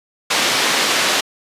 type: band-pass noise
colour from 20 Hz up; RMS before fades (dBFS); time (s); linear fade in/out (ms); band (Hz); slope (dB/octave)
white; -17; 0.3-1.21; 10; 230 to 4500; 12
effects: resampled to 32000 Hz